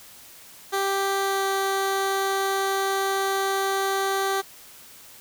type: tone with pitch glide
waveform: 15% pulse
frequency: 392 to 389.5 Hz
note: G4 to G4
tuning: 0 to -11 cents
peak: -16 dBFS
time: 0.72-4.42 s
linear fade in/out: 20 ms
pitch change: -11 cents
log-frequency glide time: 1.21-1.45 s
effects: white hiss -47 dBFS RMS until 5.2 s